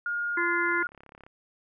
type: tone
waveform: sine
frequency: 1422 Hz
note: F6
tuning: 31 cents sharp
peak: -27 dBFS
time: 0.06-0.87 s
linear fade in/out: 2 ms
type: harmonic tone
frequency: 344.4 Hz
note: F4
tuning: 24 cents flat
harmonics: 1 / 3 / 5 / 6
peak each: -31 / -31 / -31 / -31 dBFS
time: 0.37-0.83 s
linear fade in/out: 5 ms
type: click train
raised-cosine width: 0.5 ms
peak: -34 dBFS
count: 22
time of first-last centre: 0.66-1.265 s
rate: 34.7 Hz
effects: none